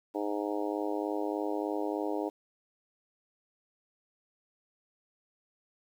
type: harmonic tone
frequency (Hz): 103.3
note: G#2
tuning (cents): -9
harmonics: 3 / 4 / 5 / 6 / 7 / 8 / 9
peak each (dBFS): -34 / -36 / -38 / -40 / -41 / -42 / -43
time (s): 0.14-2.3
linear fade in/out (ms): 20
effects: 10-bit